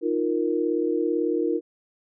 sine chord, Eb suspended second, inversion none, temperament equal, 311.1 / 349.2 / 466.2 Hz, Eb4 / F4 / Bb4, 0 / 0 / 0 cents, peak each -26 / -25 / -26 dBFS, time 0.01-1.61 s, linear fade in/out 50 ms, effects none

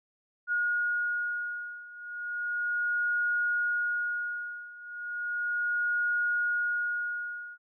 sine beating tone pair, 1439 / 1439.35 Hz, F#6 / F#6, -49 / -48 cents, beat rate 0.35 Hz, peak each -32 / -30 dBFS, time 0.47-7.58 s, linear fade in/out 50 ms, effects none

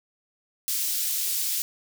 white high-pass noise, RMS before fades -27 dBFS, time 0.68-1.62 s, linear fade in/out 0 ms, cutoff 3900 Hz, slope 12 dB/octave, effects none

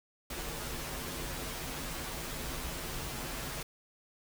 pink noise with comb filter, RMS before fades -39 dBFS, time 0.3-3.63 s, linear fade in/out 5 ms, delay 10 ms, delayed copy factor -0.8, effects none

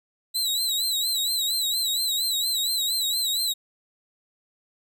sawtooth tone with vibrato, 3951 Hz, B7, in tune, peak -20 dBFS, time 0.34-3.54 s, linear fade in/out 20 ms, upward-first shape sine, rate 4.3 Hz, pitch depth 88 cents each way, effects none

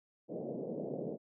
white band-pass noise, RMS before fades -40 dBFS, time 0.28-1.18 s, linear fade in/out 50 ms, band 140 to 600 Hz, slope 48 dB/octave, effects none

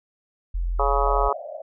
sine tone, 43.24 Hz, F1, 16 cents flat, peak -22 dBFS, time 0.54-1.29 s, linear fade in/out 10 ms
harmonic tone, 140 Hz, C#3, 18 cents sharp, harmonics 3 / 4 / 5 / 6 / 7 / 8 / 9, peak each -27 / -27 / -27 / -27 / -27 / -27 / -27 dBFS, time 0.79-1.33 s, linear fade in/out 5 ms
pink band-pass noise, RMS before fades -35 dBFS, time 1.06-1.62 s, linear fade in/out 5 ms, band 560 to 700 Hz, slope 96 dB/octave
effects none

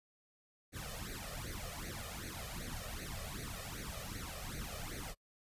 pink noise with flanger, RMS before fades -44 dBFS, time 0.72-5.15 s, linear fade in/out 50 ms, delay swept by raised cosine 0.47 to 1.67 ms, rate 2.6 Hz, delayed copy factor +0.9, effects noise-tail reverb RT60 0.1 s tail -26 dB re dry + resampled to 32000 Hz

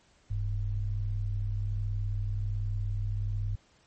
sine tone pair together, 40.32 / 101.6 Hz, E1 / G#2, -38 / -38 cents, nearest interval octave + major third, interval 1600 cents, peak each -32 / -30 dBFS, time 0.3-3.56 s, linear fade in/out 10 ms, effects pink hiss -64 dBFS RMS until 3.86 s + MP3 32 kbps

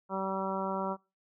harmonic tone, 192.2 Hz, G3, 34 cents flat, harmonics 1 / 2 / 3 / 4 / 5 / 6 / 7, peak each -37 / -39 / -37 / -40 / -36 / -41 / -41 dBFS, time 0.09-0.97 s, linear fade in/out 50 ms, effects noise-tail reverb RT60 0.3 s tail -25 dB re dry

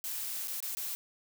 blue noise with dropouts, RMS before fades -37 dBFS, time 0.04-0.95 s, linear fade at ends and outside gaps 0 ms, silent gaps 0.474-0.481 / 0.603-0.626 / 0.75-0.77 s, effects none

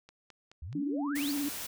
click train, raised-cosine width 0.2 ms, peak -35 dBFS, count 4, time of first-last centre 0.09-0.728 s, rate 4.7 Hz
sine exponential sweep, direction up, 68 to 4978 Hz, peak -38 dBFS, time 0.62-1.32 s, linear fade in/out 5 ms
sine tone with vibrato, 286.1 Hz, D4, 45 cents flat, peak -30 dBFS, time 0.75-1.49 s, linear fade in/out 5 ms, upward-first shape sine, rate 17 Hz, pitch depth 52 cents each way
white noise, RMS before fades -39 dBFS, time 1.15-1.67 s, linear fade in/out 10 ms
effects none

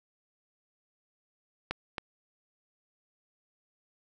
clicks, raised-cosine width 0.3 ms, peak -15 / -17 dBFS, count 2, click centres 1.71 / 1.982 s, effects none

